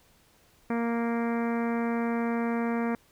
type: harmonic tone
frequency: 233.1 Hz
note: A#3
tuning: in tune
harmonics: 1 / 2 / 3 / 4 / 5 / 6 / 7 / 8 / 9 / 10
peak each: -27 / -33 / -37 / -39 / -41 / -43 / -44 / -45 / -46 / -47 dBFS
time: 0.7-2.95 s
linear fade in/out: 2 ms
effects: pink hiss -62 dBFS RMS until 3.11 s